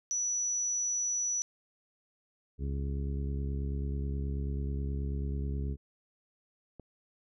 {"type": "tone", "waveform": "sine", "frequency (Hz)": 5910, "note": "F#8", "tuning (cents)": -3, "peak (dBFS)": -29, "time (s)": [0.11, 1.42], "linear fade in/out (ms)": 0}
{"type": "harmonic tone", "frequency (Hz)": 69.3, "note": "C#2", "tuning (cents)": 0, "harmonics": [1, 2, 3, 4, 5, 6], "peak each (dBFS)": [-32, -38, -43, -46, -50, -47], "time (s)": [2.58, 5.77], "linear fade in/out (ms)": 50}
{"type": "click", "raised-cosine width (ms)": 2, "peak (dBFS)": -33, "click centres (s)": 6.797}
{"effects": []}